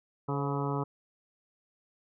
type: harmonic tone with a mistuned harmonic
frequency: 141.2 Hz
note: C#3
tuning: 32 cents sharp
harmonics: 1 / 2 / 3 / 4 / 5 / 6 / 7 / 8 / 9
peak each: -32 / -36 / -36 / -43 / -43 / -41 / -39 / -43 / -41 dBFS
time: 0.28-0.84 s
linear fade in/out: 10 ms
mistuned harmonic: 4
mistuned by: -69 cents
effects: none